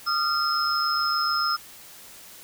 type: tone cluster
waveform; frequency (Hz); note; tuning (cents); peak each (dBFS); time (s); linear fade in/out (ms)
sine; 1230 / 1377 / 5160; D#6 / F6 / E8; -20 / -25 / -38; -26; 0.06-1.57; 20
effects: white hiss -46 dBFS RMS until 2.43 s